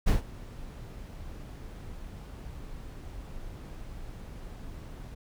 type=noise with ADSR envelope; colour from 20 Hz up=brown; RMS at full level=-21 dBFS; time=0.06-5.15 s; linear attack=22 ms; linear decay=130 ms; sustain=-21 dB; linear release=13 ms; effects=none